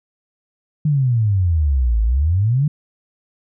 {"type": "exponential two-way sweep", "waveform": "sine", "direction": "down then up", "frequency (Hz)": [155.56, 52.8, 155.56], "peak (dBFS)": -13, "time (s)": [0.85, 2.68], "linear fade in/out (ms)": 5, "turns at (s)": 2.02, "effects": []}